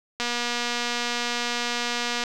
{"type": "click train", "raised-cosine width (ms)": 0.2, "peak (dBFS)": -10, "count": 490, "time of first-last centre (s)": [0.2, 2.238], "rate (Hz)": 240, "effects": []}